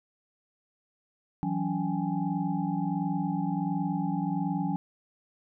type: tone cluster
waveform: sine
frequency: 164.2 / 185.6 / 282.4 / 795 / 844 Hz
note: E3 / F#3 / C#4 / G5 / G#5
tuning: -6 / +6 / +32 / +24 / +28 cents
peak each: -32 / -31 / -32 / -38 / -38 dBFS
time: 1.43-4.76 s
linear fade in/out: 0 ms
effects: none